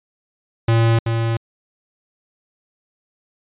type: tone with echo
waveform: square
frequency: 114.6 Hz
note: A#2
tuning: 29 cents flat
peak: -13 dBFS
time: 0.68-0.99 s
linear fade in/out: 5 ms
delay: 380 ms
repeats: 1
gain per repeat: -5 dB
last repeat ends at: 1.37 s
effects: resampled to 8000 Hz